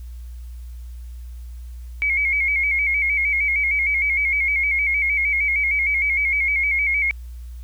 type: tone with vibrato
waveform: sine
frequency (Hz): 2217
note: C#7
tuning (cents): 0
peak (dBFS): -17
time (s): 2.02-7.11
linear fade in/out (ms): 0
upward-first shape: square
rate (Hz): 6.5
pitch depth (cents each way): 52
effects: added 60 Hz sine -32 dBFS peak until 7.63 s + white hiss -57 dBFS RMS until 7.63 s